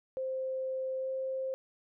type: tone with pitch glide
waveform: sine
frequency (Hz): 523.3 to 526.9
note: C5 to C5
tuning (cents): 0 to +12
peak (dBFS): -32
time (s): 0.17-1.54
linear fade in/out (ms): 0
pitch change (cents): +12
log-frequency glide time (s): 0.98-1.09
effects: none